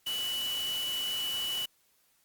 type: tone in noise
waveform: sine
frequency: 2960 Hz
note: F#7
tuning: in tune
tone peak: -31 dBFS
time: 0.06-1.66 s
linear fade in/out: 10 ms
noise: white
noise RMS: -40 dBFS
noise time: 0.06-1.66 s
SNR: +6 dB
effects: white hiss -69 dBFS RMS until 2.24 s + Opus 48 kbps